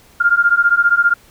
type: beating tone pair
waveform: sine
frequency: 1396.9 / 1411.9 Hz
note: F6 / F6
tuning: 0 / +18 cents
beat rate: 15 Hz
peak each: -13 dBFS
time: 0.2-1.14 s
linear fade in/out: 10 ms
effects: pink hiss -48 dBFS RMS until 1.3 s